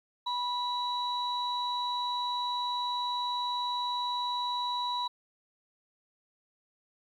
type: tone pair together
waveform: sine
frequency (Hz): 980 / 3920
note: B5 / B7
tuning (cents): -14 / -14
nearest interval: 2 octaves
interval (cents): 2400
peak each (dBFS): -30 / -34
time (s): 0.26-5.08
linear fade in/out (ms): 10
effects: tanh soft clip ceiling -22 dBFS + 11-bit